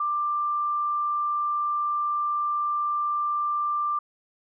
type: tone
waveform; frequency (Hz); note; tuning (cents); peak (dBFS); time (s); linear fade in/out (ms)
sine; 1184; D6; +14; -23; 0-3.99; 5
effects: none